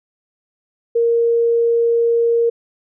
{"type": "tone", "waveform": "sine", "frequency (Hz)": 466.2, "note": "A#4", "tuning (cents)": 0, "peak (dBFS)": -12, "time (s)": [0.95, 2.5], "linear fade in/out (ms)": 10, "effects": []}